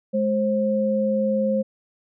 sine tone pair together, 210.7 / 531 Hz, G#3 / C5, +25 / +25 cents, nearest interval octave + major third, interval 1600 cents, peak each -22 / -21 dBFS, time 0.13-1.63 s, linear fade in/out 20 ms, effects none

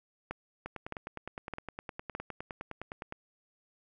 two click trains, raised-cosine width 0.5 ms, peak -21 / -24 dBFS, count 4 / 25, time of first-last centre 0.31-2.15 / 0.66-3.124 s, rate 1.63 / 9.74 Hz, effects none

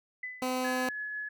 sine tone with exponential decay, 2005 Hz, B6, 26 cents sharp, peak -33 dBFS, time 0.23-0.69 s, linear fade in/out 5 ms, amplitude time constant 100 ms
15% pulse tone, 255.3 Hz, C4, 42 cents flat, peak -23 dBFS, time 0.42-0.89 s, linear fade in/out 2 ms
sine tone with tremolo, 1700 Hz, G#6, 40 cents sharp, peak -33 dBFS, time 0.64-1.29 s, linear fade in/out 10 ms, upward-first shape triangle, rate 6 Hz, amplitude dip 25%
effects none

